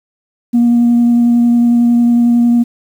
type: tone with vibrato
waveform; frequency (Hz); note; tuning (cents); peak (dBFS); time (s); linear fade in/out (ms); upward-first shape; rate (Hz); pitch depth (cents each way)
sine; 237.8; A#3; +35; -5; 0.53-2.64; 20; triangle; 11; 13
effects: tanh soft clip ceiling -4 dBFS + 7-bit

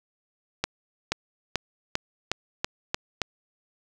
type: accelerating click train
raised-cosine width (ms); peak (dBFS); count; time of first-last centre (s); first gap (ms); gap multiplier
0.2; -7; 8; 0.64-3.217; 480; 0.91
effects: none

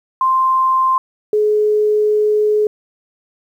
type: tone pair in turn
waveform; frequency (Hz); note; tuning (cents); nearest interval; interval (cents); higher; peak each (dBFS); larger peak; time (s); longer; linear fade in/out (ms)
sine; 1046.5 / 423.3; C6 / G#4; 0 / +33; octave + major third; 1567; first; -11; neither; 0.21-0.98 / 1.33-2.67; second; 2
effects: 8-bit

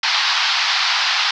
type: band-pass noise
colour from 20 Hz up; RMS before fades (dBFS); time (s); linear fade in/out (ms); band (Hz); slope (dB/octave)
white; -18; 0.03-1.31; 5; 780 to 5100; 48
effects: none

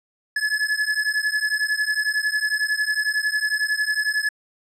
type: beating tone pair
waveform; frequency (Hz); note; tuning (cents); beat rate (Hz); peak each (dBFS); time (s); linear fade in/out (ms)
square; 1706 / 1717; G#6 / A6; +46 / -43; 11; -24; 0.36-4.29; 5
effects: low-pass 9000 Hz 12 dB/octave

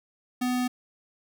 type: tone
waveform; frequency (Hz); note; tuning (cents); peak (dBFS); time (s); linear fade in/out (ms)
square; 249.6; B3; +19; -25; 0.41-0.68; 10
effects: none

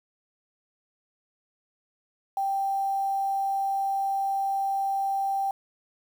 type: tone with quantisation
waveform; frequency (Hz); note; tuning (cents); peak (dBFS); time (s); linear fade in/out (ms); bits
sine; 784; G5; 0; -24; 2.37-5.51; 2; 8
effects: none

